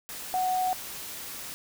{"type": "tone in noise", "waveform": "sine", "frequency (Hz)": 740, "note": "F#5", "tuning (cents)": 0, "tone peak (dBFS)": -24, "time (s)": [0.34, 0.73], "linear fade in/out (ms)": 0, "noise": "white", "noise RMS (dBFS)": -39, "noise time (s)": [0.09, 1.54], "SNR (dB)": 12, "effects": []}